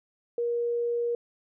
sine tone, 474 Hz, A#4, 29 cents sharp, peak -25 dBFS, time 0.38-1.15 s, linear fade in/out 2 ms, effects none

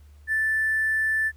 triangle tone with hard clipping, 1760 Hz, A6, in tune, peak -21 dBFS, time 0.27-1.32 s, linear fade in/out 50 ms, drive 3 dB, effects added 73 Hz sine -47 dBFS peak until 1.36 s + pink hiss -64 dBFS RMS until 1.36 s

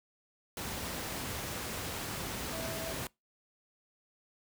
sine tone in noise, 654 Hz, E5, 14 cents flat, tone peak -41 dBFS, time 2.53-2.93 s, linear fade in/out 2 ms, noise pink, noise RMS -38 dBFS, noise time 0.57-3.07 s, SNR -6 dB, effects noise-tail reverb RT60 0.2 s tail -24 dB re dry + high-pass 60 Hz 12 dB/octave

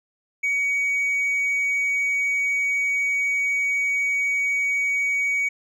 triangle tone with hard clipping, 2254 Hz, C#7, 28 cents sharp, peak -19 dBFS, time 0.43-5.49 s, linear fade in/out 10 ms, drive 1 dB, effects none

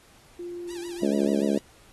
sine tone with pitch glide, 349.2 to 346.4 Hz, F4 to F4, 0 to -14 cents, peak -33 dBFS, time 0.39-1.26 s, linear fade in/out 5 ms, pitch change -14 cents, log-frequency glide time 0.6-0.78 s
5% pulse tone with vibrato, 875 Hz, A5, 10 cents flat, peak -31 dBFS, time 0.69-1.59 s, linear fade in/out 0 ms, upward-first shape sine, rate 6.9 Hz, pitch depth 200 cents each way
harmonic tone, 70.3 Hz, C#2, 25 cents sharp, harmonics 3 / 4 / 5 / 6 / 7 / 8 / 9, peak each -25 / -27 / -29 / -31 / -32 / -33 / -34 dBFS, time 1.02-1.58 s, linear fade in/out 5 ms
effects pink hiss -56 dBFS RMS until 1.92 s + AAC 32 kbps

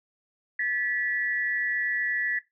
sine tone pair together, 1736 / 1948.6 Hz, A6 / B6, -24 / -24 cents, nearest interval major second, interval 200 cents, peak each -28 dBFS, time 0.59-2.39 s, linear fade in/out 5 ms, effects noise-tail reverb RT60 0.2 s tail -17 dB re dry

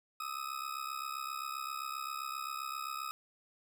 40% pulse ring-modulated tone, 1263 Hz, D#6, 26 cents sharp, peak -34 dBFS, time 0.2-3.11 s, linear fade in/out 0 ms, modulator 33.8 Hz, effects none

